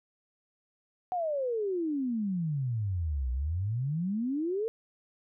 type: exponential two-way sweep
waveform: sine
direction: down then up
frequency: 747 to 60.4 to 464.8 Hz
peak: -28 dBFS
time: 1.12-4.68 s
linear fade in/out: 0 ms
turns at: 3.31 s
effects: none